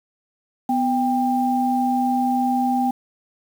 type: tone pair together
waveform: sine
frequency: 249.6 / 792.4 Hz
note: B3 / G5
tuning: +19 / +18 cents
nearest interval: octave + minor sixth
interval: 1999 cents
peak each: -20 dBFS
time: 0.69-2.91 s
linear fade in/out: 5 ms
effects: 7-bit